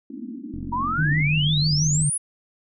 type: band-pass noise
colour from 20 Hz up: pink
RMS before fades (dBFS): -35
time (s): 0.1-1.22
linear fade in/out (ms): 5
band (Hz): 210 to 320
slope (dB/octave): 96
type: click train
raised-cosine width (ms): 5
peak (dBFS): -23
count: 69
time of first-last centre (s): 0.54-2.041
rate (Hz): 45.3
type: exponential sweep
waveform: sine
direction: up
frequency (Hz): 932.3 to 10548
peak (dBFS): -22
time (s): 0.72-2.18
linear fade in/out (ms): 10
type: tone with vibrato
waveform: sine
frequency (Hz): 150.3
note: D3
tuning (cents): +40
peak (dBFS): -19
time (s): 0.98-2.1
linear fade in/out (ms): 10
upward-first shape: triangle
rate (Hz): 6.1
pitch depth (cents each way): 70
effects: none